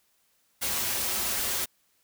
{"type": "noise with comb filter", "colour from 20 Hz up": "white", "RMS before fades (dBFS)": -29, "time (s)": [0.61, 1.66], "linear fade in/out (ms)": 20, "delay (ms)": 6.6, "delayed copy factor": -0.55, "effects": ["white hiss -69 dBFS RMS until 2.03 s"]}